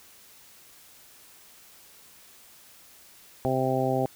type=harmonic tone; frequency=130.81 Hz; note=C3; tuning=in tune; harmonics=1 / 2 / 3 / 4 / 5 / 6; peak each=-30 / -30 / -30 / -30 / -30 / -30 dBFS; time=3.45-4.06 s; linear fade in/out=0 ms; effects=white hiss -53 dBFS RMS until 4.15 s